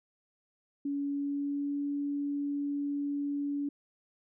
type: tone with pitch glide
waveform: sine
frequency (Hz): 282.9 to 285.7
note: C#4 to D4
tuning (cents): +35 to -48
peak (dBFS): -30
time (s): 0.85-3.69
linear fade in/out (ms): 5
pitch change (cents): +17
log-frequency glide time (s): 1.1-1.85
effects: none